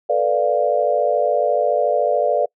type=chord; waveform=sine; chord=B half-diminished seventh; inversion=third; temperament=equal; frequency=440 / 493.9 / 587.3 / 698.5 Hz; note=A4 / B4 / D5 / F5; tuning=0 / 0 / 0 / 0 cents; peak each=-23 / -21 / -18 / -21 dBFS; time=0.09-2.46 s; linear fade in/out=10 ms; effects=noise-tail reverb RT60 0.1 s tail -26 dB re dry